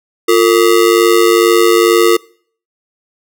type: ring-modulated tone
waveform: square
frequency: 402.3 Hz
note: G4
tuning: 45 cents sharp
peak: -4 dBFS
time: 0.28-2.17 s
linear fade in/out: 10 ms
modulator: 51.1 Hz
effects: noise-tail reverb RT60 0.5 s tail -23 dB re dry